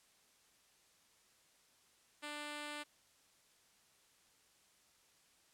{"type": "tone", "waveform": "5% pulse", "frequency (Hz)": 295.7, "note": "D4", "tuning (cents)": 12, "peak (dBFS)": -32, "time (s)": [2.22, 2.84], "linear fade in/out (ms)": 20, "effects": ["white hiss -70 dBFS RMS until 5.53 s", "low-pass 10000 Hz 12 dB/octave"]}